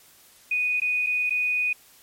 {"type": "tone with dropouts", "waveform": "sine", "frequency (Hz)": 2480, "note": "D#7", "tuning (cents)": -6, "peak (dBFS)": -21, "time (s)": [0.51, 1.73], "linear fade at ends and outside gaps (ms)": 5, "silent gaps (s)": [[0.801, 0.817], [1.064, 1.068], [1.297, 1.305]], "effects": ["white hiss -54 dBFS RMS until 2.02 s", "MP3 64 kbps"]}